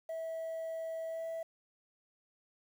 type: tone with pitch glide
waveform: sine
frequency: 651 to 655.9 Hz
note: E5 to E5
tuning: -22 to -9 cents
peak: -34 dBFS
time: 0.09-1.43 s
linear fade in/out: 5 ms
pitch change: +13 cents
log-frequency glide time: 1.08-1.25 s
effects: tanh soft clip ceiling -36 dBFS + 10-bit